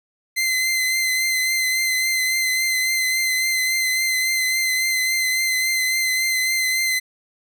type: tone with vibrato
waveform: sawtooth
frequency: 2061 Hz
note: C7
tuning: 27 cents flat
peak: -15 dBFS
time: 0.36-7 s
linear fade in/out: 20 ms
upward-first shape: triangle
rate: 3.6 Hz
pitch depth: 27 cents each way
effects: none